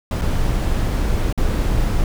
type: noise with dropouts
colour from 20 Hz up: brown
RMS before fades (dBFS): -18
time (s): 0.11-2.04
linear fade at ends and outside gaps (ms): 2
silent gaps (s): 0.214-0.218 / 1.327-1.376
effects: none